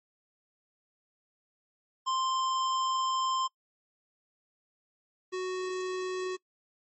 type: tone pair in turn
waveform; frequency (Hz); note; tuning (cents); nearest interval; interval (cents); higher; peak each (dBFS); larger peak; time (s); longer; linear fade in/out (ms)
square; 1046.5 / 370; C6 / F#4; 0 / 0; octave + tritone; 1800; first; -28 / -32; first; 2.06-3.48 / 5.32-6.37; first; 20
effects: noise-tail reverb RT60 0.1 s tail -24 dB re dry + MP3 32 kbps